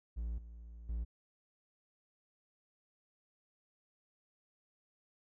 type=tone with level steps; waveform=triangle; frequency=57.3 Hz; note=A#1; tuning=29 cents flat; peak=-34 / -46 / -33 dBFS; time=0.16-1.05 s; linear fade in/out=20 ms; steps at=0.38 / 0.89 s; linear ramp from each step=2 ms; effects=none